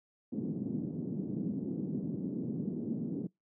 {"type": "band-pass noise", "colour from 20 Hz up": "pink", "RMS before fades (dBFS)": -36, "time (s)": [0.32, 3.27], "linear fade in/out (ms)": 5, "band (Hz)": [160, 300], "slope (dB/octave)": 24, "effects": ["noise-tail reverb RT60 0.2 s tail -26 dB re dry", "high-pass 100 Hz 12 dB/octave"]}